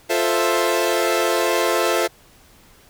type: chord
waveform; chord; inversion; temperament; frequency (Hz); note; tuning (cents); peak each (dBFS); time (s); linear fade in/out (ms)
sawtooth; F major seventh; none; equal; 349.2 / 440 / 523.3 / 659.3; F4 / A4 / C5 / E5; 0 / 0 / 0 / 0; -19; 0.09-2.08; 20
effects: pink hiss -51 dBFS RMS until 2.89 s